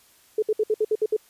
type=tone bursts; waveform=sine; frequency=430.5 Hz; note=A4; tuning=38 cents flat; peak=-18 dBFS; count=8; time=0.38-1.166 s; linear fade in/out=5 ms; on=44 ms; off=62 ms; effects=white hiss -57 dBFS RMS until 1.29 s + resampled to 32000 Hz